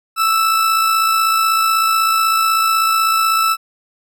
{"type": "tone with amplitude modulation", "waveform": "40% pulse", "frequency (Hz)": 1318.5, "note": "E6", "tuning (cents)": 0, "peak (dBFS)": -10, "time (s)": [0.16, 3.57], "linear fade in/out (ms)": 50, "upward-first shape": "sine", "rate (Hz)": 56.1, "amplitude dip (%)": 35, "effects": []}